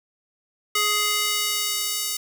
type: tone with high-pass filter sweep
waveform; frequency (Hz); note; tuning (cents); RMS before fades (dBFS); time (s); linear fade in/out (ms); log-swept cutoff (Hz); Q
square; 417.9; G#4; +11; -24; 0.75-2.17; 5; 1500 to 5200; 0.71
effects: none